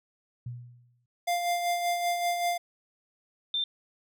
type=tone with exponential decay; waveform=sine; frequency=121.3 Hz; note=B2; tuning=31 cents flat; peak=-32 dBFS; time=0.46-1.06 s; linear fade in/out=5 ms; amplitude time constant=130 ms
type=tone with tremolo; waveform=square; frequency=698.5 Hz; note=F5; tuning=in tune; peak=-25 dBFS; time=1.27-2.58 s; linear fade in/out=10 ms; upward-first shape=sine; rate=5.2 Hz; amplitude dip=45%
type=tone; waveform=sine; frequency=3578 Hz; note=A7; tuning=28 cents sharp; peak=-26 dBFS; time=3.54-3.64 s; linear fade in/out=2 ms
effects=none